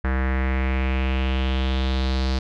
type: tone with low-pass filter sweep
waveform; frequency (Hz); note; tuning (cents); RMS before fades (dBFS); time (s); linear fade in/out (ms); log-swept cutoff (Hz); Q
square; 65.41; C2; 0; -22; 0.04-2.39; 5; 1700 to 4600; 3.5
effects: none